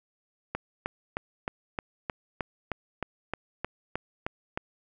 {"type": "click train", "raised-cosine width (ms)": 0.5, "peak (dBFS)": -15, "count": 14, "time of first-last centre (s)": [0.55, 4.575], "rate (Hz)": 3.23, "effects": []}